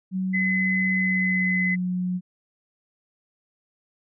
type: tone with pitch glide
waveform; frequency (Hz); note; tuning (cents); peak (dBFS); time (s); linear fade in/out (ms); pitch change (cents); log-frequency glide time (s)
sine; 187.3 to 181.34; F#3 to F#3; +21 to -35; -23; 0.11-2.21; 50; -56; 0.9-1.78
type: tone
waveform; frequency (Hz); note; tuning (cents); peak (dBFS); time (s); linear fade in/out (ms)
sine; 2029; B6; +46; -22; 0.33-1.76; 20
effects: none